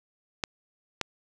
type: clicks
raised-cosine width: 0.2 ms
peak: -10 dBFS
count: 2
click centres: 0.438 / 1.013 s
effects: none